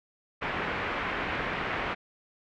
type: low-pass noise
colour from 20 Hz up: white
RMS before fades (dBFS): -32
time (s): 0.41-1.95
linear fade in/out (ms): 20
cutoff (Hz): 2300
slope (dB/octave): 24
effects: none